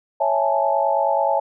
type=chord; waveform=sine; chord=A major seventh; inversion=first; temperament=equal; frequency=554.4 / 659.3 / 830.6 / 880 Hz; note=C#5 / E5 / G#5 / A5; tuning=0 / 0 / 0 / 0 cents; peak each=-22 dBFS; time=0.2-1.4 s; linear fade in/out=10 ms; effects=none